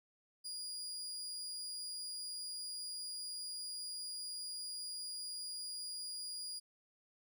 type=tone; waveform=30% pulse; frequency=4861 Hz; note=D#8; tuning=41 cents flat; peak=-39 dBFS; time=0.44-6.6 s; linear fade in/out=20 ms; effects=none